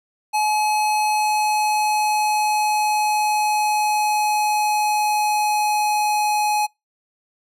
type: tone with pitch glide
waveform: square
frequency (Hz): 850 to 841.7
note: G#5 to G#5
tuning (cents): +40 to +23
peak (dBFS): -18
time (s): 0.33-6.67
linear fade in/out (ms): 20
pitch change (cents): -17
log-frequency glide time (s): 1.13-6.43
effects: noise-tail reverb RT60 0.2 s tail -25 dB re dry + resampled to 32000 Hz

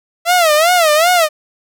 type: tone with vibrato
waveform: sawtooth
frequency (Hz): 659.3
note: E5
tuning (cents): 0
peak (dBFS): -5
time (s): 0.25-1.29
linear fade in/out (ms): 50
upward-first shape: sine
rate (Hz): 2.6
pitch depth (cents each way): 170
effects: none

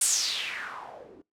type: noise with low-pass filter sweep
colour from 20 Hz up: blue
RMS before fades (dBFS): -31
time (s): 0.01-1.22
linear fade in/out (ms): 5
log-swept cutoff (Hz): 9400 to 300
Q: 4.2
effects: noise-tail reverb RT60 0.2 s tail -22 dB re dry

